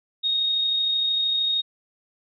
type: tone with amplitude modulation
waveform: sine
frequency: 3729 Hz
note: A#7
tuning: in tune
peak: -19 dBFS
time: 0.23-1.62 s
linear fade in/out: 20 ms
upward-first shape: sine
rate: 33.1 Hz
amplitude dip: 25%
effects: none